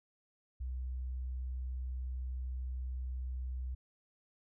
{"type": "tone", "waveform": "sine", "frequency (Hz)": 63.4, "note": "B1", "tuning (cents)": 46, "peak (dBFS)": -36, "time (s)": [0.6, 3.75], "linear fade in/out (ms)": 10, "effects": []}